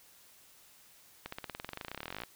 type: accelerating click train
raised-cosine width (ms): 0.3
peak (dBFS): -23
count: 29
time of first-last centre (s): 1.26-2.236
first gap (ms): 64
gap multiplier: 0.95
effects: white hiss -60 dBFS RMS until 2.35 s

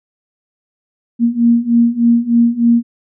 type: beating tone pair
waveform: sine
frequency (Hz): 233.1 / 236.4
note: A#3 / A#3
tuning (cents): 0 / +24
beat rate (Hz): 3.3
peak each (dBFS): -13 / -11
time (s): 1.19-2.83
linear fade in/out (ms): 50
effects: none

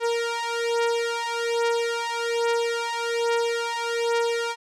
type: beating tone pair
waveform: sawtooth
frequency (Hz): 466.2 / 467.4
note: A#4 / A#4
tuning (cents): 0 / +5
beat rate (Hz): 1.2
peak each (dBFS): -22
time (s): 0-4.56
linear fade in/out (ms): 50
effects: low-pass 7000 Hz 12 dB/octave

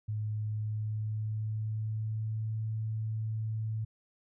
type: tone with pitch glide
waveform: sine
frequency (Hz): 107 to 109.88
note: A2 to A2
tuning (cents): -48 to -2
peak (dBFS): -31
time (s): 0.08-3.85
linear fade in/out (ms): 10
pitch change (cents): +46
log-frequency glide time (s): 0.43-2.54
effects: none

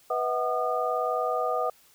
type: tone cluster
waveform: sine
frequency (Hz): 493.6 / 644 / 743 / 1218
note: B4 / E5 / F#5 / D#6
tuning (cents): -1 / -41 / +7 / -37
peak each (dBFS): -30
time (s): 0.1-1.7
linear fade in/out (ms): 5
effects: white hiss -59 dBFS RMS until 1.94 s

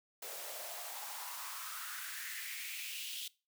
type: noise with high-pass filter sweep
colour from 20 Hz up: white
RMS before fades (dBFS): -44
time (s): 0.22-3.28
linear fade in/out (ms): 5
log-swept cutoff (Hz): 480 to 3300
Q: 4.2
effects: noise-tail reverb RT60 0.3 s tail -21 dB re dry

